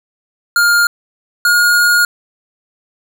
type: tone pair in turn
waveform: square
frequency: 1410 / 1431.3 Hz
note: F6 / F6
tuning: +16 / +42 cents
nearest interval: unison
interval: 26 cents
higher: second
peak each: -9 dBFS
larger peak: neither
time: 0.56-0.87 / 1.45-2.05 s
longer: second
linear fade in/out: 2 ms
effects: none